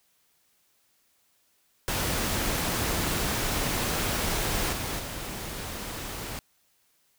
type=noise with level steps; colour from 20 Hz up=pink; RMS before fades=-28 / -32 / -36 dBFS; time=1.88-6.39 s; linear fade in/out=0 ms; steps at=4.72 / 4.99 s; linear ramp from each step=10 ms; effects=white hiss -68 dBFS RMS until 7.18 s